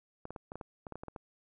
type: clicks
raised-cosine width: 1 ms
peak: -28 dBFS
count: 12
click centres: 0.254 / 0.306 / 0.362 / 0.519 / 0.556 / 0.612 / 0.868 / 0.923 / 0.956 / 1.035 / 1.083 / 1.162 s
effects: none